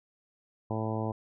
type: harmonic tone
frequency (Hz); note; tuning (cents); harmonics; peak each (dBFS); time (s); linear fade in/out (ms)
110; A2; 0; 1 / 2 / 3 / 4 / 5 / 6 / 7 / 8 / 9; -33 / -36 / -38 / -39 / -40 / -41 / -41 / -42 / -43; 0.7-1.12; 5
effects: none